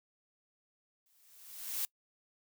blue noise with exponential growth, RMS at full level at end -33 dBFS, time 1.06-1.85 s, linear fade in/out 1 ms, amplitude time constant 170 ms, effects noise-tail reverb RT60 0.1 s tail -25 dB re dry

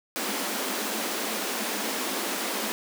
pink high-pass noise, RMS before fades -30 dBFS, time 0.16-2.72 s, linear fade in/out 0 ms, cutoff 200 Hz, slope 96 dB/octave, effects none

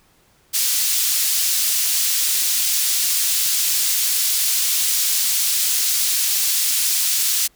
pink high-pass noise, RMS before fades -19 dBFS, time 0.53-7.48 s, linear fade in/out 20 ms, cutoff 4700 Hz, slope 12 dB/octave, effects pink hiss -57 dBFS RMS until 7.55 s

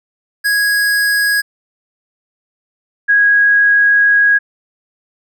square / sine tone pair in turn, 1657 / 1651.1 Hz, G#6 / G#6, -4 / -11 cents, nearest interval unison, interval 7 cents, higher first, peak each -12 / -7 dBFS, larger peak second, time 0.44-1.42 / 3.08-4.39 s, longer second, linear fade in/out 20 ms, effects none

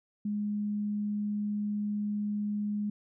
sine tone, 207.7 Hz, G#3, in tune, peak -29 dBFS, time 0.25-2.9 s, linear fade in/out 5 ms, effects none

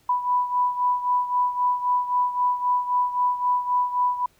sine beating tone pair, 987.8 / 991.6 Hz, B5 / B5, 0 / +7 cents, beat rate 3.8 Hz, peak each -21 / -26 dBFS, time 0.09-4.26 s, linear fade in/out 5 ms, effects pink hiss -61 dBFS RMS until 4.39 s

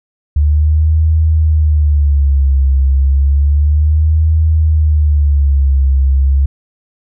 sine tone with vibrato, 73 Hz, D2, 10 cents flat, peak -7 dBFS, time 0.36-6.46 s, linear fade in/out 5 ms, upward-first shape sine, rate 0.31 Hz, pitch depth 140 cents each way, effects none

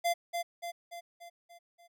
square tone with echo, 689 Hz, F5, 24 cents flat, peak -27 dBFS, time 0.04-0.14 s, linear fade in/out 20 ms, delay 290 ms, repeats 6, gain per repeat -5 dB, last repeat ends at 1.88 s, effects none

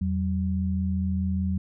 sine tone pair together, 84.32 / 189.3 Hz, E2 / F#3, +40 / +40 cents, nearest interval octave + major second, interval 1400 cents, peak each -26 dBFS, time 0.01-1.58 s, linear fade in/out 5 ms, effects none

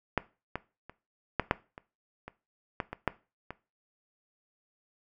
clicks, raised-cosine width 0.5 ms, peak -10 / -17 / -29 / -10 / -8 / -28 / -26 / -15 / -21 / -10 / -23 dBFS, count 11, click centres 0.177 / 0.556 / 0.896 / 1.397 / 1.511 / 1.779 / 2.28 / 2.802 / 2.93 / 3.077 / 3.506 s, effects noise-tail reverb RT60 0.3 s tail -18 dB re dry

